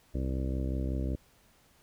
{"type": "harmonic tone", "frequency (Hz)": 65.41, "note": "C2", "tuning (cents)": 0, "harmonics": [1, 2, 3, 4, 5, 6, 7, 8, 9], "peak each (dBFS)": [-31, -37, -41, -39, -41, -49, -47, -49, -47], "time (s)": [0.14, 1.16], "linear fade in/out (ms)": 10, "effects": ["pink hiss -64 dBFS RMS until 1.82 s"]}